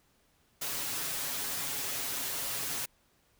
white noise with comb filter, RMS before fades -35 dBFS, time 0.61-2.86 s, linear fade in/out 10 ms, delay 7.2 ms, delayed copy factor +0.75, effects pink hiss -69 dBFS RMS until 3.39 s

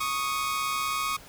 sawtooth tone pair together, 1108.7 / 1244.5 Hz, C#6 / D#6, 0 / 0 cents, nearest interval major second, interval 200 cents, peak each -26 dBFS, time 0-1.17 s, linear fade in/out 10 ms, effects pink hiss -49 dBFS RMS until 1.28 s

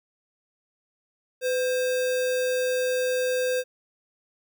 sine tone with sample-and-hold, 505 Hz, B4, 39 cents sharp, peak -22 dBFS, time 1.41-3.64 s, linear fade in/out 50 ms, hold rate 2100 Hz, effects none

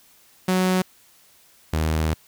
sawtooth tone pair in turn, 185 / 78.85 Hz, F#3 / D#2, 0 / +24 cents, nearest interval octave + minor third, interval 1476 cents, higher first, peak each -14 / -16 dBFS, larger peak first, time 0.48-0.82 / 1.73-2.14 s, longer second, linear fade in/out 5 ms, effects white hiss -55 dBFS RMS until 2.27 s

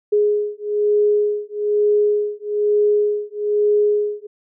sine beating tone pair, 416.2 / 417.3 Hz, G#4 / G#4, +4 / +8 cents, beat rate 1.1 Hz, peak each -18 dBFS, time 0.12-4.27 s, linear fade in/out 10 ms, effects none

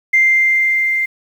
sine tone with level ramp, 2093 Hz, C7, in tune, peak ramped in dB -7 to -14 dBFS, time 0.13-1.06 s, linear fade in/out 10 ms, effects tanh soft clip ceiling -3 dBFS + 7-bit

